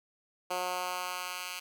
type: tone with high-pass filter sweep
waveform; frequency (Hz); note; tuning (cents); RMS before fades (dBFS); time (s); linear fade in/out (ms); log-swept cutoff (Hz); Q
10% pulse; 181; F#3; -38; -36; 0.5-1.6; 10; 540 to 2100; 1
effects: none